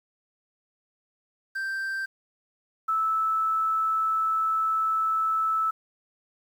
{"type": "tone pair in turn", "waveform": ["triangle", "sine"], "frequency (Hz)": [1568, 1310.6], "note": ["G6", "E6"], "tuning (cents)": [0, -10], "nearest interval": "minor third", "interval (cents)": 310, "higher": "first", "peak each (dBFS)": [-26, -22], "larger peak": "second", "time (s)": [[1.55, 2.06], [2.88, 5.71]], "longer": "second", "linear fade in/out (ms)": 10, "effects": ["9-bit"]}